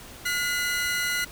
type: tone pair together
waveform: sawtooth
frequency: 1434 / 2021 Hz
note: F6 / B6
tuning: +45 / +39 cents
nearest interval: tritone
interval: 594 cents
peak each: -24 dBFS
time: 0.25-1.25 s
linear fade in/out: 10 ms
effects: pink hiss -44 dBFS RMS until 1.31 s